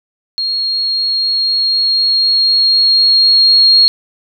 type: tone with level ramp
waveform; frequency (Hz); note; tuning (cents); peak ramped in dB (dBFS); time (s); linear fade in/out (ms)
sine; 4274; C8; +36; -14 to -4; 0.38-3.88; 0
effects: none